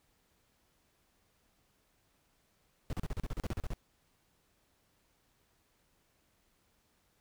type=noise bursts; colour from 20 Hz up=brown; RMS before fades=-35 dBFS; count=13; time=2.9-3.734 s; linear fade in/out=0 ms; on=30 ms; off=37 ms; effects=pink hiss -73 dBFS RMS until 7.2 s